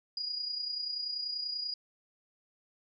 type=tone with amplitude modulation; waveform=sine; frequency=4883 Hz; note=D#8; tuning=33 cents flat; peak=-31 dBFS; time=0.17-1.74 s; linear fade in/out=2 ms; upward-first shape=sine; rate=30.3 Hz; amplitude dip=55%; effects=none